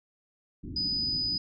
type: low-pass noise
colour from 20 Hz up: white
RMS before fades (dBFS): -40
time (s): 0.63-1.38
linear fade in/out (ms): 10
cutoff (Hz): 310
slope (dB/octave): 48
type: tone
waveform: sine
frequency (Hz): 4978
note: D#8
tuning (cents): 0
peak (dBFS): -27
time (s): 0.76-1.38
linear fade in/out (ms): 5
effects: none